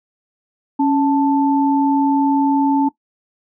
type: tone pair together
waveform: sine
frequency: 277.2 / 880 Hz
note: C#4 / A5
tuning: 0 / 0 cents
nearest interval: octave + minor sixth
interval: 2000 cents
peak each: -13 / -18 dBFS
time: 0.79-2.89 s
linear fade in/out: 10 ms
effects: noise-tail reverb RT60 0.1 s tail -17 dB re dry